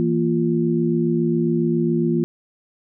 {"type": "tone cluster", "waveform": "sine", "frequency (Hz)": [164.9, 232.2, 347.8], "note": ["E3", "A#3", "F4"], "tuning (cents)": [1, -7, -7], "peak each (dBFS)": -21, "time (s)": [0, 2.24], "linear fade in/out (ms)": 0, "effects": []}